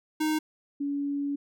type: tone pair in turn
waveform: square / sine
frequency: 309.8 / 283.8 Hz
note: D#4 / C#4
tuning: -7 / +41 cents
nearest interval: major second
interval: 152 cents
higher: first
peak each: -25 / -27 dBFS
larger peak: first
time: 0.2-0.39 / 0.8-1.36 s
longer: second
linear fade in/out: 10 ms
effects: none